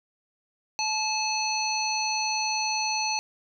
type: harmonic tone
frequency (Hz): 865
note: A5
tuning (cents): -30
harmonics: 1 / 3 / 5 / 7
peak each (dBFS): -29 / -31 / -30 / -32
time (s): 0.79-3.19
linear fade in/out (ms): 0
effects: none